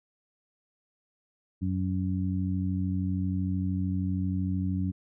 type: harmonic tone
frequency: 93 Hz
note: F#2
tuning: 9 cents sharp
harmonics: 1 / 2 / 3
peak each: -29 / -30 / -34 dBFS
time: 1.61-4.92 s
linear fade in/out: 20 ms
effects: none